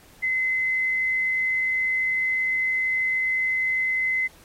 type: tone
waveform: sine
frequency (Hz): 2047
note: C7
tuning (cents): -38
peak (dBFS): -21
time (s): 0.22-4.28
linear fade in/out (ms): 20
effects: pink hiss -53 dBFS RMS until 4.44 s + AAC 48 kbps